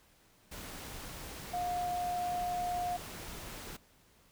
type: tone in noise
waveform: sine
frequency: 712 Hz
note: F5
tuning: 33 cents sharp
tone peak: -32 dBFS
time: 1.53-2.97 s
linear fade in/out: 10 ms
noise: pink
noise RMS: -45 dBFS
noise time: 0.51-3.77 s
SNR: +10 dB
effects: pink hiss -65 dBFS RMS until 4.31 s